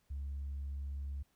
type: tone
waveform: sine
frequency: 69.8 Hz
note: C#2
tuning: 13 cents sharp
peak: -36 dBFS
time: 0.1-1.23 s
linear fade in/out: 10 ms
effects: tanh soft clip ceiling -35 dBFS + pink hiss -75 dBFS RMS until 1.35 s